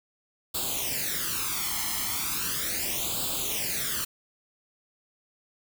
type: noise with flanger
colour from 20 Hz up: white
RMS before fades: -30 dBFS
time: 0.54-4.05 s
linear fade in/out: 10 ms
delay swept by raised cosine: 0.25 to 0.97 ms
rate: 0.37 Hz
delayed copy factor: +0.8
effects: none